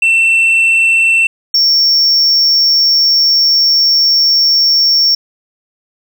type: tone pair in turn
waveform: sine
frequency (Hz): 2688 / 5476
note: E7 / F8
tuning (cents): +33 / -35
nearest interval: octave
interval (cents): 1232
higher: second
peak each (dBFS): -4 / -4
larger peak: neither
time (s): 0.02-1.27 / 1.54-5.15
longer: second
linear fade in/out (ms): 5
effects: tanh soft clip ceiling -6 dBFS + 7-bit